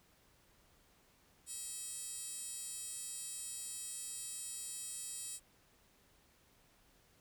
10% pulse tone with high-pass filter, 643 Hz, E5, 43 cents flat, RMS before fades -45 dBFS, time 1.46-5.4 s, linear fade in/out 50 ms, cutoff 7200 Hz, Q 5, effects pink hiss -69 dBFS RMS until 7.2 s

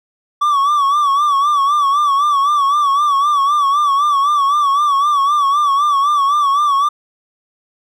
triangle tone with vibrato, 1146 Hz, D6, 43 cents flat, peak -9 dBFS, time 0.41-6.89 s, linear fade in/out 10 ms, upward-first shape sine, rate 3.9 Hz, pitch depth 80 cents each way, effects none

